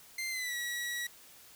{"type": "tone with pitch glide", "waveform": "sawtooth", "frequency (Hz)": [2089, 1926.7], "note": ["C7", "B6"], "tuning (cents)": [-3, -43], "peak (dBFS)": -31, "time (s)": [0.18, 1.07], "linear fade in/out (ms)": 5, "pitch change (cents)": -140, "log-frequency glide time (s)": [0.3, 0.55], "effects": ["white hiss -56 dBFS RMS until 1.55 s"]}